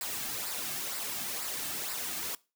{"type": "noise with flanger", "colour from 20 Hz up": "white", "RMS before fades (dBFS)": -36, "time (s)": [0.01, 2.35], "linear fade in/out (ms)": 2, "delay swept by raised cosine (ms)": [0.31, 2.11], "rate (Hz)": 2.1, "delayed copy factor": -0.55, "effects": ["noise-tail reverb RT60 0.3 s tail -22 dB re dry"]}